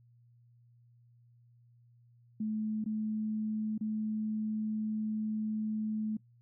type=tone with dropouts; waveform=sine; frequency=216 Hz; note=A3; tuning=32 cents flat; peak=-31 dBFS; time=2.4-6.17 s; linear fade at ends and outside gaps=5 ms; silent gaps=2.842-2.86 / 3.779-3.809 s; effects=noise-tail reverb RT60 0.1 s tail -20 dB re dry + added 119 Hz sine -60 dBFS peak until 6.41 s